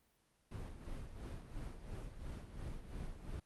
brown noise with tremolo, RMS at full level -44 dBFS, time 0.51-3.4 s, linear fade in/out 5 ms, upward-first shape sine, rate 2.9 Hz, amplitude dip 60%, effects pink hiss -75 dBFS RMS until 3.45 s + Opus 32 kbps

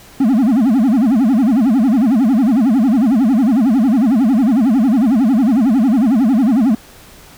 triangle tone with vibrato, 241.1 Hz, B3, 41 cents flat, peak -7 dBFS, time 0.2-6.75 s, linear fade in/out 5 ms, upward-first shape sine, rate 11 Hz, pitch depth 270 cents each way, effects pink hiss -41 dBFS RMS until 7.37 s

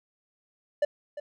triangle tone with echo, 587.3 Hz, D5, in tune, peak -18 dBFS, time 0.82-0.85 s, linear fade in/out 5 ms, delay 350 ms, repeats 1, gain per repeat -14 dB, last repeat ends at 1.2 s, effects none

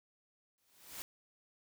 white noise with exponential growth, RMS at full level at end -42 dBFS, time 0.58-1.02 s, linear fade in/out 0 ms, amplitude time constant 95 ms, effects none

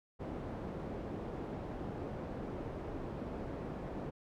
white low-pass noise, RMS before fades -42 dBFS, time 0.19-4.11 s, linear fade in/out 20 ms, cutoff 460 Hz, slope 12 dB/octave, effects none

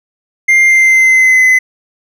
triangle tone with pitch glide, 2100 to 2032 Hz, C7 to B6, +6 to +49 cents, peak -3 dBFS, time 0.48-1.59 s, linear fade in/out 10 ms, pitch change -57 cents, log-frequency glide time 0.67-1.45 s, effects none

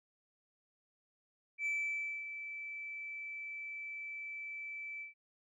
sine tone with ADSR envelope, 2318 Hz, D7, 23 cents flat, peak -30 dBFS, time 1.58-5.14 s, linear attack 79 ms, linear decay 580 ms, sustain -11 dB, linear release 130 ms, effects tanh soft clip ceiling -31 dBFS

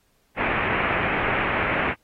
white low-pass noise, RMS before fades -24 dBFS, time 0.36-1.95 s, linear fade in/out 50 ms, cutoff 2500 Hz, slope 48 dB/octave, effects pink hiss -66 dBFS RMS until 2.03 s + AAC 48 kbps

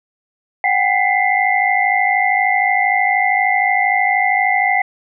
sine tone cluster, 741 / 794 / 2001 / 2105 Hz, F#5 / G5 / B6 / C7, +2 / +22 / +22 / +10 cents, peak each -18 dBFS, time 0.64-4.82 s, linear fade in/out 2 ms, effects none

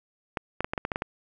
clicks, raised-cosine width 0.5 ms, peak -13 dBFS, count 9, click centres 0.372 / 0.606 / 0.645 / 0.735 / 0.778 / 0.851 / 0.918 / 0.959 / 1.021 s, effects none

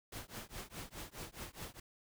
pink noise with tremolo, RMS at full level -44 dBFS, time 0.12-1.8 s, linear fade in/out 5 ms, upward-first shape triangle, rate 4.8 Hz, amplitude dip 100%, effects none

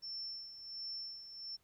sine tone with tremolo, 5380 Hz, E8, 34 cents sharp, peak -40 dBFS, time 0.02-1.57 s, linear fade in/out 20 ms, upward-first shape sine, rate 1.4 Hz, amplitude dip 65%, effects pink hiss -75 dBFS RMS until 1.63 s

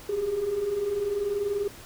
sine tone pair together, 388.3 / 408.6 Hz, G4 / G#4, -16 / -28 cents, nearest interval minor second, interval 88 cents, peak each -31 / -25 dBFS, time 0.09-1.68 s, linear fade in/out 5 ms, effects tanh soft clip ceiling -20 dBFS + pink hiss -46 dBFS RMS until 1.85 s

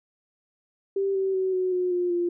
sine tone with pitch steps, 392 / 384.4 / 376.9 / 369.6 / 362.4 / 355.3 / 348.4 Hz, G4 / G4 / F#4 / F#4 / F#4 / F4 / F4, 0 / -34 / +32 / -2 / -36 / +30 / -4 cents, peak -22 dBFS, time 0.96-2.29 s, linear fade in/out 5 ms, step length 190 ms, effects none

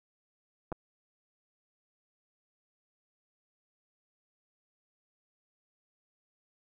clicks, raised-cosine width 1 ms, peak -23 dBFS, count 2, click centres 0.719 / 0.725 s, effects none

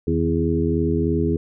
harmonic tone with a mistuned harmonic, 83.1 Hz, E2, 15 cents sharp, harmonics 1 / 2 / 3 / 4 / 5, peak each -24 / -24 / -24 / -24 / -24 dBFS, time 0.07-1.37 s, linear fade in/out 5 ms, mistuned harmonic 2, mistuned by -74 cents, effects none

